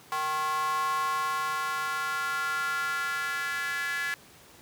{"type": "tone with high-pass filter sweep", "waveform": "square", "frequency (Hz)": 154.5, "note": "D#3", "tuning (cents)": -12, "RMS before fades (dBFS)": -30, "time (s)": [0.12, 4.14], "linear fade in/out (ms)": 0, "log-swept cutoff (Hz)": [970, 1700], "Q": 5.7, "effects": ["pink hiss -53 dBFS RMS until 4.61 s", "high-pass 100 Hz 12 dB/octave"]}